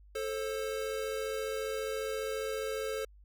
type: tone pair together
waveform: square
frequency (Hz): 438.7 / 533.4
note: A4 / C5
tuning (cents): -5 / +33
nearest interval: minor third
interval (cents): 338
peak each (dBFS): -36 / -38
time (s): 0.15-3.05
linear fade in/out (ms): 5
effects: added 50 Hz sine -54 dBFS peak until 3.24 s